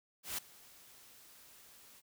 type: noise with ADSR envelope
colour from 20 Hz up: white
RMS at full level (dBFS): -37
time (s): 0.23-2.02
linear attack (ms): 150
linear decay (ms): 9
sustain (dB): -22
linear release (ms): 39
effects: none